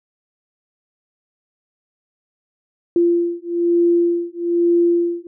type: beating tone pair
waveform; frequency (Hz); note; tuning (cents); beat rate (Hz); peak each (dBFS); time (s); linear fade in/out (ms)
sine; 343.5 / 344.6; F4 / F4; -29 / -23; 1.1; -17; 2.96-5.27; 2
effects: none